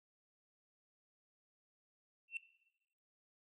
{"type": "tone with exponential growth", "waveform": "sine", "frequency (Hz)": 2700, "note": "E7", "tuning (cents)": 41, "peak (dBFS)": -33, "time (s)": [2.28, 2.37], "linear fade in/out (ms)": 2, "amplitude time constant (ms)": 18, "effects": ["noise-tail reverb RT60 0.9 s tail -17 dB re dry", "tanh soft clip ceiling -35 dBFS"]}